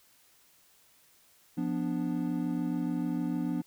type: chord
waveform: triangle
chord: B diminished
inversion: second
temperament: equal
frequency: 174.61 / 246.9 / 293.7 Hz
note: F3 / B3 / D4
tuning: 0 / 0 / 0 cents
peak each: -32 / -31 / -31 dBFS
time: 1.57-3.62 s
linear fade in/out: 10 ms
effects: white hiss -63 dBFS RMS until 3.66 s